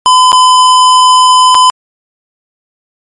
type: tone with dropouts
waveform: square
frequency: 1013 Hz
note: B5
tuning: 44 cents sharp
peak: -3 dBFS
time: 0.06-1.7 s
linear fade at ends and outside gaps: 0 ms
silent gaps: 0.319-0.329 / 1.546-1.551 s
effects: MP3 48 kbps